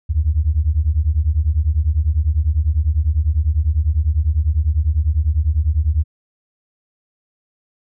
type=beating tone pair; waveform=sine; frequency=71.7 / 81.7 Hz; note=D2 / E2; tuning=-41 / -15 cents; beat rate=10 Hz; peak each=-16 / -16 dBFS; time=0.09-6.04 s; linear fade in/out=20 ms; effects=tanh soft clip ceiling -6 dBFS